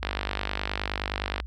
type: click train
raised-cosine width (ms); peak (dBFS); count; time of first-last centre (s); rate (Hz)
0.3; -11; 69; 0.03-1.401; 49.6
effects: added 60 Hz sine -34 dBFS peak until 1.46 s